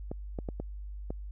clicks, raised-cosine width 2 ms, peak -22 dBFS, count 5, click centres 0.115 / 0.388 / 0.488 / 0.6 / 1.105 s, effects added 50 Hz sine -38 dBFS peak until 1.31 s

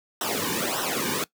pink noise with flanger, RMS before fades -27 dBFS, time 0.21-1.24 s, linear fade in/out 2 ms, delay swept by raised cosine 0.43 to 1.53 ms, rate 1.7 Hz, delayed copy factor -0.85, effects noise-tail reverb RT60 0.1 s tail -20 dB re dry + high-pass 150 Hz 12 dB/octave

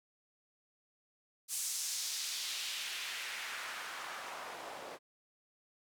white noise with band-pass filter sweep, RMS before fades -41 dBFS, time 1.48-4.99 s, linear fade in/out 50 ms, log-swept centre 8200 to 570 Hz, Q 1.3, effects none

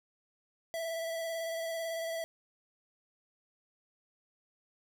square tone with vibrato, 659.3 Hz, E5, in tune, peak -35 dBFS, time 0.74-2.24 s, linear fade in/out 0 ms, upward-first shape square, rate 18 Hz, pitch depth 16 cents each way, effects 12-bit

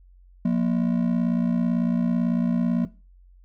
triangle ring-modulated tone, 207.7 Hz, G#3, in tune, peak -14 dBFS, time 0.45-2.85 s, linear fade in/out 0 ms, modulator 29 Hz, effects noise-tail reverb RT60 0.3 s tail -17 dB re dry + added 45 Hz sine -49 dBFS peak until 3.44 s

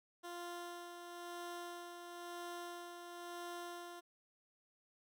15% pulse tone with tremolo, 348.3 Hz, F4, 5 cents flat, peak -38 dBFS, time 0.23-4.01 s, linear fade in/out 20 ms, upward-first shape sine, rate 0.99 Hz, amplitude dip 45%, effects none

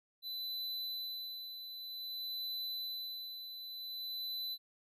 square tone with tremolo, 4005 Hz, B7, 23 cents sharp, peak -38 dBFS, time 0.22-4.58 s, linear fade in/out 50 ms, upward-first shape sine, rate 0.53 Hz, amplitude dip 55%, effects none

